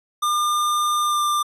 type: tone with pitch glide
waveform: square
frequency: 1204 to 1190.9 Hz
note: D6 to D6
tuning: +43 to +24 cents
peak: -19 dBFS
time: 0.22-1.43 s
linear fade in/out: 10 ms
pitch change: -19 cents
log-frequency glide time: 1.02-1.22 s
effects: resampled to 32000 Hz